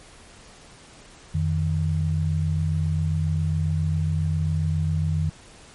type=tone pair together; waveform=sine; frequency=88.19 / 155.56 Hz; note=F2 / D#3; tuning=+17 / 0 cents; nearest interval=minor seventh; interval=983 cents; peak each=-23 dBFS; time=1.34-5.3 s; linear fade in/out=10 ms; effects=pink hiss -48 dBFS RMS until 5.74 s + MP3 48 kbps